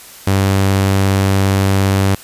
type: tone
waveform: sawtooth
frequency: 97.3 Hz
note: G2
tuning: 12 cents flat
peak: -7 dBFS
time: 0.27-2.15 s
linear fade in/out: 5 ms
effects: white hiss -37 dBFS RMS until 2.23 s + resampled to 32000 Hz